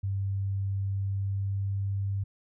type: tone with pitch glide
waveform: sine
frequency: 98 to 98.68 Hz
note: G2 to G2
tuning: 0 to +12 cents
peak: -27 dBFS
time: 0.03-2.24 s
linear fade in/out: 10 ms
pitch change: +12 cents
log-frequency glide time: 0.88-1.81 s
effects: none